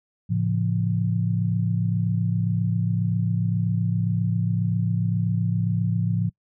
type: chord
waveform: sine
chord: A augmented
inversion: none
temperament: just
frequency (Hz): 110 / 137.5 / 171.88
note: A2 / C#3 / E#3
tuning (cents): 0 / -14 / -27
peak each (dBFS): -23 / -29 / -24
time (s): 0.29-6.3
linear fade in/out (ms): 20
effects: noise-tail reverb RT60 0.1 s tail -26 dB re dry